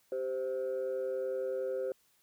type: tone pair together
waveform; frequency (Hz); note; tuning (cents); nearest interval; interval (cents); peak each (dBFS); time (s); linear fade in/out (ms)
sine; 390.3 / 521; G4 / C5; -8 / -7; perfect fourth; 501; -35 / -32; 0.12-1.92; 2
effects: tanh soft clip ceiling -28 dBFS + white hiss -70 dBFS RMS until 2.22 s